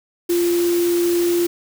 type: tone in noise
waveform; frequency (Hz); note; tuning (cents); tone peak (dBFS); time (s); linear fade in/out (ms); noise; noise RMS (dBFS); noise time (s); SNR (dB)
sine; 346.7; F4; -13; -15; 0.29-1.47; 10; white; -29; 0.29-1.47; +11
effects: none